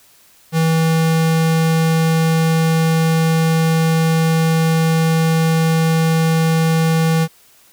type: tone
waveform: square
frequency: 162.1 Hz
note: E3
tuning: 29 cents flat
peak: -13 dBFS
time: 0.52-7.28 s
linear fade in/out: 50 ms
effects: white hiss -50 dBFS RMS until 7.72 s